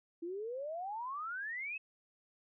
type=exponential sweep; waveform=sine; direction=up; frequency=327.4 to 2637 Hz; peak=-38 dBFS; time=0.22-1.78 s; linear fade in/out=10 ms; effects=none